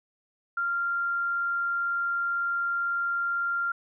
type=tone; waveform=sine; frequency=1389 Hz; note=F6; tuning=10 cents flat; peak=-25 dBFS; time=0.57-3.72 s; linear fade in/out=5 ms; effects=none